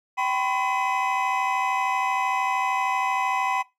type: tone cluster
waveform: triangle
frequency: 774 / 1003 / 1076 / 2022 / 2538 Hz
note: G5 / B5 / C6 / B6 / D#7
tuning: -22 / +26 / +48 / +40 / +34 cents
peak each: -25 / -24 / -30 / -30 / -31 dBFS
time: 0.17-3.63 s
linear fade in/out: 20 ms
effects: noise-tail reverb RT60 0.2 s tail -19 dB re dry